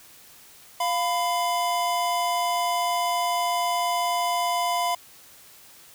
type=tone pair together; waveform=square; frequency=698.5 / 999.6 Hz; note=F5 / B5; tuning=0 / +21 cents; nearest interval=tritone; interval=621 cents; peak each=-26 dBFS; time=0.8-4.95 s; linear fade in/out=5 ms; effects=white hiss -50 dBFS RMS until 5.94 s